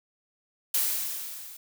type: noise with level ramp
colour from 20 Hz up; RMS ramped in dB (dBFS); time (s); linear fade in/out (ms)
blue; -24 to -45; 0.74-1.57; 5
effects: none